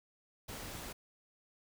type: noise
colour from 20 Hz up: pink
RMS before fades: -45 dBFS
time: 0.48-0.93 s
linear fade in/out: 10 ms
effects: none